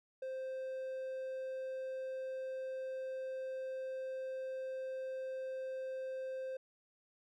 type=tone; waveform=triangle; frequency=523.3 Hz; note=C5; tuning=in tune; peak=-37 dBFS; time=0.22-6.57 s; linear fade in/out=5 ms; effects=none